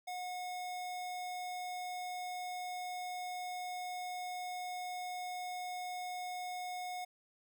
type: tone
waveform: square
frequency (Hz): 726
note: F#5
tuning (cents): -33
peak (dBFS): -40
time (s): 0.07-7.05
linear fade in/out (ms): 10
effects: none